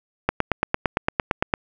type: click train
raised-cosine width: 0.5 ms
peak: -3 dBFS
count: 12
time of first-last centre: 0.29-1.539 s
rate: 8.81 Hz
effects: none